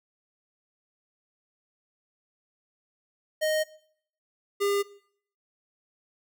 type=tone pair in turn; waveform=square; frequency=621 / 403 Hz; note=D#5 / G4; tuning=-3 / +48 cents; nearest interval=perfect fifth; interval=749 cents; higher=first; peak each=-24 dBFS; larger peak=neither; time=3.41-3.64 / 4.6-4.83 s; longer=neither; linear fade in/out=20 ms; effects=noise-tail reverb RT60 0.6 s tail -19 dB re dry